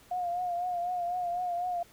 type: tone with vibrato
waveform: sine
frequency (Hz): 710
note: F5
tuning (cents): +28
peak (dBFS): -29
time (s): 0.11-1.83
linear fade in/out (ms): 5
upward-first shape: triangle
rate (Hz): 4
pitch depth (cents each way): 55
effects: pink hiss -58 dBFS RMS until 1.92 s